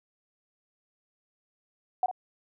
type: tone with echo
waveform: sine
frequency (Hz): 740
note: F#5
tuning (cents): 0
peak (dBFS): -21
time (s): 2.03-2.06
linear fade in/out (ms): 2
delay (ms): 53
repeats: 1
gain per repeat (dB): -11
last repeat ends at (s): 2.113
effects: none